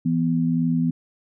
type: tone pair together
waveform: sine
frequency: 165.9 / 248.6 Hz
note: E3 / B3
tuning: +11 / +12 cents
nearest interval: perfect fifth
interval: 701 cents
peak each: -21 dBFS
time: 0.05-0.91 s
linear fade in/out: 10 ms
effects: none